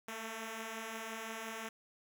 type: beating tone pair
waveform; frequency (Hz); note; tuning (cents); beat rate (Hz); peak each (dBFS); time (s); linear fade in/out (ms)
5% pulse; 218.8 / 224.5; A3 / A3; -9 / +35; 5.7; -37 / -31; 0.08-1.69; 5
effects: none